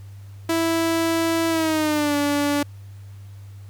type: tone with pitch glide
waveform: sawtooth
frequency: 329.6 to 288.6 Hz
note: E4 to D4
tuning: 0 to -30 cents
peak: -15 dBFS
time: 0.49-2.63 s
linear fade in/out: 5 ms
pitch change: -230 cents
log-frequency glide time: 1.49-2.16 s
effects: added 99 Hz sine -37 dBFS peak until 3.69 s + pink hiss -56 dBFS RMS until 3.69 s